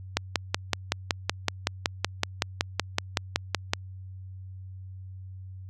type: click train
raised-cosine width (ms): 0.2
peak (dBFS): -5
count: 20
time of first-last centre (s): 0.17-3.735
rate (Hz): 5.33
effects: added 94 Hz sine -39 dBFS peak until 5.69 s